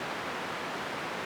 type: band-pass noise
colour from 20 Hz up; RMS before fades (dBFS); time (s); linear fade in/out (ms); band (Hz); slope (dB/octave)
white; -36; 0-1.25; 2; 150 to 1700; 12
effects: none